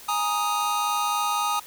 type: chord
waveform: square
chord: Ab suspended second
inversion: none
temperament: just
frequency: 830.6 / 934.4 / 1245.9 Hz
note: Ab5 / Bb5 / Eb6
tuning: 0 / +4 / +2 cents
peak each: -29 / -30 / -26 dBFS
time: 0.08-1.6 s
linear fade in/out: 10 ms
effects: white hiss -45 dBFS RMS until 1.66 s